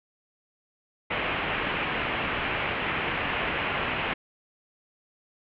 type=low-pass noise; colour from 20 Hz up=white; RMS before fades=-29 dBFS; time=1.1-4.14 s; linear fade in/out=10 ms; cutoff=2900 Hz; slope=48 dB/octave; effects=none